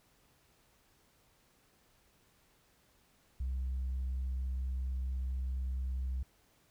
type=tone; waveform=sine; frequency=64.6 Hz; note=C2; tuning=21 cents flat; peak=-31 dBFS; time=3.4-6.23 s; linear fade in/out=5 ms; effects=tanh soft clip ceiling -31 dBFS + pink hiss -69 dBFS RMS until 6.7 s